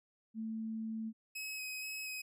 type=tone; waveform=sine; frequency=221.9 Hz; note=A3; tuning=15 cents sharp; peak=-37 dBFS; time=0.34-1.13 s; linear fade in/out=50 ms
type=tone with vibrato; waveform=sawtooth; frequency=2545 Hz; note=D#7; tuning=39 cents sharp; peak=-37 dBFS; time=1.35-2.22 s; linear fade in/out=10 ms; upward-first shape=square; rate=2.1 Hz; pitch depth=11 cents each way
effects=none